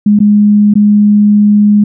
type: tone with dropouts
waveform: sine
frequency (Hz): 207.5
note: G#3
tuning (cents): -1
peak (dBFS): -3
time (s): 0.06-1.84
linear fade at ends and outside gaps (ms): 5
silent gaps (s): 0.191-0.202 / 0.739-0.754
effects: none